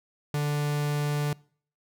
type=tone; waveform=45% pulse; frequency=146.83 Hz; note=D3; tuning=in tune; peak=-25 dBFS; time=0.34-1.33 s; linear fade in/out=2 ms; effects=noise-tail reverb RT60 0.5 s tail -24 dB re dry